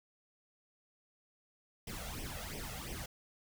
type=noise with flanger; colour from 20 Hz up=pink; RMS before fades=-43 dBFS; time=1.87-3.06 s; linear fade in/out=5 ms; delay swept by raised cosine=0.35 to 1.55 ms; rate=2.9 Hz; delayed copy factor=+0.8; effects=none